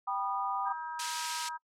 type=chord; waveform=sine; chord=G augmented; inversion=none; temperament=just; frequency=784 / 980 / 1225 Hz; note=G5 / B5 / D#6; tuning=0 / -14 / -27 cents; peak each=-35 dBFS; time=0.07-0.73 s; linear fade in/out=10 ms
type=harmonic tone; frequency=318.6 Hz; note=D#4; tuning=41 cents sharp; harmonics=3 / 4 / 5; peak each=-37 / -44 / -45 dBFS; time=0.65-1.58 s; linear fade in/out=20 ms
type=band-pass noise; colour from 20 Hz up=white; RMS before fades=-38 dBFS; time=0.99-1.49 s; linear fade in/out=5 ms; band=2100 to 7300 Hz; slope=12 dB/octave
effects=noise-tail reverb RT60 0.1 s tail -25 dB re dry + low-pass 11000 Hz 12 dB/octave